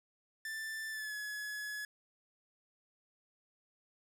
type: tone with pitch glide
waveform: 45% pulse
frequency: 1769 to 1696 Hz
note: A6 to G#6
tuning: +9 to +36 cents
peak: -39 dBFS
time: 0.45-1.85 s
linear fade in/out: 2 ms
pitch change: -73 cents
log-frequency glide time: 0.9-1.15 s
effects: none